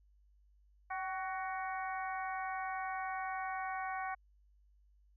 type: harmonic tone with a mistuned harmonic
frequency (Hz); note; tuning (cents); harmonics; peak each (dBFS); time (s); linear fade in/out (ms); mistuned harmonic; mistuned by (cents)
372.5; F#4; +12; 2 / 3 / 4 / 5 / 6; -39 / -43 / -45 / -47 / -49; 0.9-4.15; 10; 2; +37
effects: added 50 Hz sine -64 dBFS peak until 5.16 s